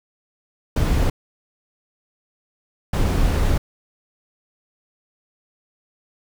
brown noise bursts at uneven times, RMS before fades -18 dBFS, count 2, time 0.76-1.1 / 2.93-3.58 s, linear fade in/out 5 ms, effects none

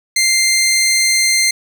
15% pulse tone, 2093 Hz, C7, in tune, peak -5 dBFS, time 0.16-1.51 s, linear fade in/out 5 ms, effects none

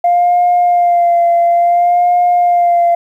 sine tone with vibrato, 698.5 Hz, F5, in tune, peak -6 dBFS, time 0.04-2.95 s, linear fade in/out 5 ms, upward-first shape sine, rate 0.58 Hz, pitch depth 28 cents each way, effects tanh soft clip ceiling -4 dBFS + 8-bit

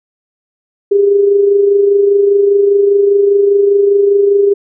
sine tone with amplitude modulation, 401.9 Hz, G4, 43 cents sharp, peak -4 dBFS, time 0.91-4.54 s, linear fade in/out 10 ms, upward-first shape sine, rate 25 Hz, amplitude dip 45%, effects none

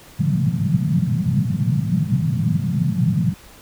white band-pass noise, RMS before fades -19 dBFS, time 0.19-3.34 s, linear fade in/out 10 ms, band 110 to 190 Hz, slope 48 dB/octave, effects pink hiss -45 dBFS RMS until 3.61 s

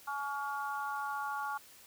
harmonic tone, 282.1 Hz, C#4, 30 cents sharp, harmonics 3 / 4 / 5, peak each -38 / -39 / -40 dBFS, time 0.07-1.58 s, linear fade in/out 10 ms, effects white hiss -57 dBFS RMS until 1.86 s

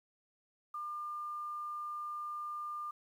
sine tone, 1200 Hz, D6, 37 cents sharp, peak -38 dBFS, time 0.74-2.91 s, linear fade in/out 5 ms, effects 11-bit

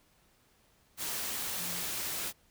sine tone in noise, 174.61 Hz, F3, in tune, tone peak -46 dBFS, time 1.57-1.85 s, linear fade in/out 50 ms, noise white, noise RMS -36 dBFS, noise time 0.97-2.33 s, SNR -13 dB, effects pink hiss -67 dBFS RMS until 2.5 s

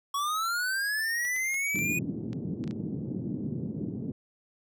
square linear sweep, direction up, 1108.7 to 2489 Hz, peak -28 dBFS, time 0.14-1.99 s, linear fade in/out 5 ms
clicks, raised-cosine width 0.2 ms, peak -29 dBFS, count 9, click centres 1.251 / 1.363 / 1.543 / 1.757 / 1.789 / 2.331 / 2.64 / 2.677 / 2.71 s
pink band-pass noise, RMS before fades -34 dBFS, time 1.74-4.12 s, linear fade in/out 2 ms, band 130 to 320 Hz, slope 24 dB/octave
effects none

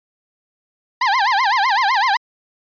30% pulse tone with vibrato, 911 Hz, A#5, 40 cents flat, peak -11 dBFS, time 1.01-2.17 s, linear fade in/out 5 ms, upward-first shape sine, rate 7.9 Hz, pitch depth 270 cents each way, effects resampled to 11025 Hz

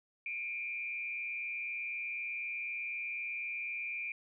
sine tone with frequency modulation, 2386 Hz, D7, 27 cents sharp, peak -36 dBFS, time 0.26-4.12 s, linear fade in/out 2 ms, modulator 144 Hz, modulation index 0.64, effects none

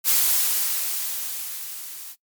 blue noise with level ramp, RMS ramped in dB -17 to -38 dBFS, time 0.04-2.16 s, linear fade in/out 50 ms, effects noise-tail reverb RT60 0.1 s tail -21 dB re dry + MP3 96 kbps

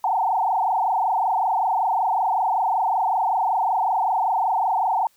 sine tone with frequency modulation, 830.6 Hz, G#5, in tune, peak -18 dBFS, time 0.04-5.07 s, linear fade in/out 2 ms, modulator 25.3 Hz, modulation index 4.1, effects white hiss -61 dBFS RMS until 5.16 s

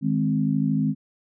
sine chord, Ab major, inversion second, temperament equal, 155.56 / 207.7 / 261.6 Hz, Eb3 / Ab3 / C4, 0 / 0 / 0 cents, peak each -24 dBFS, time 0.01-0.95 s, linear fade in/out 50 ms, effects none

